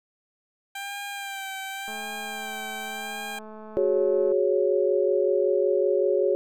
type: tone with vibrato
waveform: 15% pulse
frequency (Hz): 789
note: G5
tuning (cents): +11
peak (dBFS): -26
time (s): 0.75-3.39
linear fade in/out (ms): 5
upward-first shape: sine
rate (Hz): 0.9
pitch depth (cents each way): 37
type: click train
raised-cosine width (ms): 1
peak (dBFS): -30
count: 528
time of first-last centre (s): 1.88-4.32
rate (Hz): 216
type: chord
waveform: sine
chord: F# suspended second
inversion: none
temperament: equal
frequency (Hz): 370 / 415.3 / 554.4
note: F#4 / G#4 / C#5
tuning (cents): 0 / 0 / 0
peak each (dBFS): -24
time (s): 3.77-6.35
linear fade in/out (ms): 0
effects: none